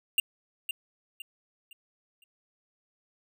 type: tone with echo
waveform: square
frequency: 2794 Hz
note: F7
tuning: in tune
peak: -21 dBFS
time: 0.18-0.2 s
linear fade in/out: 2 ms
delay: 510 ms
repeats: 4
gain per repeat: -9 dB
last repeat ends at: 2.24 s
effects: none